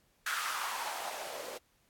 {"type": "noise with band-pass filter sweep", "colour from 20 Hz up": "blue", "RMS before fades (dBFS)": -38, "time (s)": [0.26, 1.58], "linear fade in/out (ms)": 5, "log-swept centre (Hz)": [1500, 470], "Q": 3.6, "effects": ["pink hiss -71 dBFS RMS until 1.89 s", "AAC 64 kbps"]}